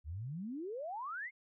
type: exponential sweep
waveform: sine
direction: up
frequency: 69.3 to 2200 Hz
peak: -39 dBFS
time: 0.04-1.31 s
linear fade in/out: 50 ms
effects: none